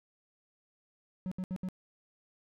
triangle tone bursts, 185 Hz, F#3, in tune, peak -31 dBFS, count 4, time 1.26-1.687 s, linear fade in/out 0 ms, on 55 ms, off 69 ms, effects none

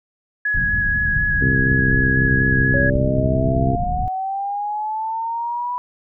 sine tone with vibrato, 1676 Hz, G#6, 15 cents sharp, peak -17 dBFS, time 0.45-2.9 s, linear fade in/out 5 ms, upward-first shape square, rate 4.1 Hz, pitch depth 11 cents each way
pink low-pass noise, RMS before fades -24 dBFS, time 0.54-4.08 s, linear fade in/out 0 ms, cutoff 190 Hz, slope 24 dB/octave
harmonic tone, 65.41 Hz, C2, in tune, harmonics 1 / 2 / 3 / 4 / 5 / 6 / 7, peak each -26 / -20 / -26 / -23 / -30 / -29 / -32 dBFS, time 1.41-3.76 s, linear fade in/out 5 ms
sine linear sweep, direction up, 555 to 987.8 Hz, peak -21 dBFS, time 2.74-5.78 s, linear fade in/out 0 ms
effects none

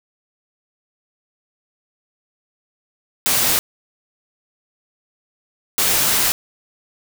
white noise bursts at uneven times, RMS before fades -17 dBFS, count 2, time 3.26-3.59 / 5.78-6.32 s, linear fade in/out 0 ms, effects none

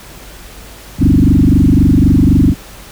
sine tone with frequency modulation, 174.61 Hz, F3, in tune, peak -5 dBFS, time 0.98-2.55 s, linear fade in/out 50 ms, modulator 23.9 Hz, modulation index 5.2, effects added 50 Hz sine -36 dBFS peak until 2.91 s + pink hiss -35 dBFS RMS until 2.91 s

